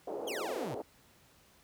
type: band-pass noise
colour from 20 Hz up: pink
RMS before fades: -39 dBFS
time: 0.07-0.82 s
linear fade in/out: 5 ms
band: 360 to 680 Hz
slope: 24 dB/octave
type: exponential sweep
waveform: sawtooth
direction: down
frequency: 3432 to 106.4 Hz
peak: -35 dBFS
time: 0.27-0.75 s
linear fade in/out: 10 ms
effects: pink hiss -63 dBFS RMS until 1.63 s + high-pass 60 Hz 12 dB/octave